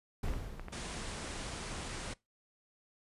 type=noise with exponential decay; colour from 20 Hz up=brown; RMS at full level=-34 dBFS; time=0.23-1.43 s; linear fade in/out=5 ms; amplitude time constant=260 ms
type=clicks; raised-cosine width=0.5 ms; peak=-29 dBFS; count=4; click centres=0.284 / 0.337 / 0.596 / 0.684 s
type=low-pass noise; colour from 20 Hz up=pink; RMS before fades=-42 dBFS; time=0.72-2.14 s; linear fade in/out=10 ms; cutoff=10000 Hz; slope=96 dB/octave
effects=noise-tail reverb RT60 0.2 s tail -22 dB re dry + resampled to 32000 Hz